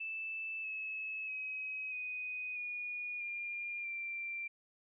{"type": "tone with pitch steps", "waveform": "sine", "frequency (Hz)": [2637, 2589, 2541, 2495, 2449, 2404, 2360], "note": ["E7", "E7", "D#7", "D#7", "D#7", "D7", "D7"], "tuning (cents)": [0, -32, 36, 4, -28, 40, 8], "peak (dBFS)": -38, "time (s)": [0, 4.48], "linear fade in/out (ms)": 10, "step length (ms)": 640, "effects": []}